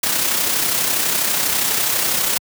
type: noise with amplitude modulation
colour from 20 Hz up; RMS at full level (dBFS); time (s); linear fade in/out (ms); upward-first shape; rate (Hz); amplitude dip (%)
white; -17; 0.03-2.38; 5; sine; 32.2; 40
effects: high-pass 100 Hz 12 dB/octave